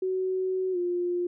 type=tone with pitch glide; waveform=sine; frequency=374.1 to 353.1 Hz; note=F#4 to F4; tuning=+19 to +19 cents; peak=-25 dBFS; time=0.02-1.27 s; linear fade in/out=5 ms; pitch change=-100 cents; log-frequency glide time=0.72-0.77 s; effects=none